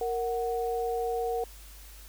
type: tone pair together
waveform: sine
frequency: 464.4 / 740 Hz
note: A#4 / F#5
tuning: -7 / 0 cents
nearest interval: minor sixth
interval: 807 cents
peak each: -29 / -32 dBFS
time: 0.01-1.44 s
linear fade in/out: 2 ms
effects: added 50 Hz sine -47 dBFS peak until 2.08 s + white hiss -52 dBFS RMS until 2.08 s